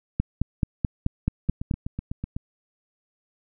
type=two click trains; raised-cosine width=5 ms; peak=-17 / -9 dBFS; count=8 / 8; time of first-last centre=1.49-2.365 / 0.2-1.712 s; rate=8 / 4.63 Hz; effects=none